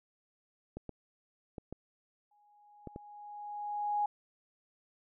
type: clicks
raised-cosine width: 2 ms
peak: -28 dBFS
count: 6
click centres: 0.77 / 0.893 / 1.582 / 1.726 / 2.873 / 2.961 s
type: tone with exponential growth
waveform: sine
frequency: 829 Hz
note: G#5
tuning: 3 cents flat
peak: -27 dBFS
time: 2.31-4.06 s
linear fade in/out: 5 ms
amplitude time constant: 380 ms
effects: none